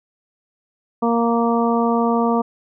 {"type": "harmonic tone", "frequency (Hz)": 233.1, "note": "A#3", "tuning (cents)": 0, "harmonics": [1, 2, 3, 4, 5], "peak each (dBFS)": [-18, -21, -23, -24, -25], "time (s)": [1.02, 2.42], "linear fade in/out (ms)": 10, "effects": []}